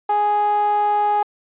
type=tone with band-pass filter; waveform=sawtooth; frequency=415.3 Hz; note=G#4; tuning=in tune; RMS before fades=-18 dBFS; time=0.09-1.23 s; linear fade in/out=5 ms; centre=840 Hz; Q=5.1; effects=resampled to 8000 Hz